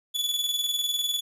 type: tone with tremolo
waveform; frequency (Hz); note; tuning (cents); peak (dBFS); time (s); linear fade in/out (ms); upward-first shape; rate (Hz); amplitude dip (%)
40% pulse; 3437; A7; -41; -22; 0.14-1.21; 20; square; 20; 50
effects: none